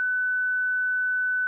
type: tone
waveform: sine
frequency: 1500 Hz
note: F#6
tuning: 23 cents sharp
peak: -22 dBFS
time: 0-1.47 s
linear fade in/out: 0 ms
effects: none